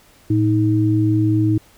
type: tone pair together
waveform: sine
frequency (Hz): 111.9 / 315.5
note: A2 / D#4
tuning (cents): +30 / +24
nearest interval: octave + tritone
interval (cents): 1794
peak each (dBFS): -16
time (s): 0.3-1.58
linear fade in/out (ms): 5
effects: pink hiss -51 dBFS RMS until 1.77 s